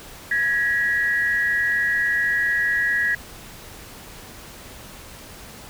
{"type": "tone pair together", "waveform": "sine", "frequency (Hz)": [1661.2, 1916.9], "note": ["G#6", "A#6"], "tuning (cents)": [0, 48], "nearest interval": "major second", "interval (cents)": 248, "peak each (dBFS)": -21, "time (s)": [0.31, 3.15], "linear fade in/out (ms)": 5, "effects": ["pink hiss -41 dBFS RMS until 5.69 s"]}